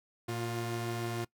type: tone pair together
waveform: sawtooth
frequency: 115.6 / 353.3 Hz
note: A#2 / F4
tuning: -14 / +20 cents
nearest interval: octave + perfect fifth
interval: 1934 cents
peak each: -32 / -33 dBFS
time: 0.28-1.25 s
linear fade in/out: 10 ms
effects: noise-tail reverb RT60 0.1 s tail -21 dB re dry